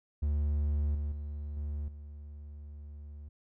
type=tone with level steps; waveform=triangle; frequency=73.42 Hz; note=D2; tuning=in tune; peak=-25 / -29 / -34 / -31 / -41 dBFS; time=0.22-3.29 s; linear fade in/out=10 ms; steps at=0.95 / 1.12 / 1.57 / 1.88 s; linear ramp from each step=2 ms; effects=none